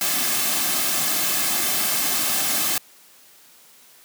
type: noise with comb filter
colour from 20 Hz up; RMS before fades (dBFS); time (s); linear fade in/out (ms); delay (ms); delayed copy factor
white; -22; 0.01-2.78; 2; 2.1; -0.55
effects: white hiss -51 dBFS RMS until 4.04 s + high-pass 150 Hz 12 dB/octave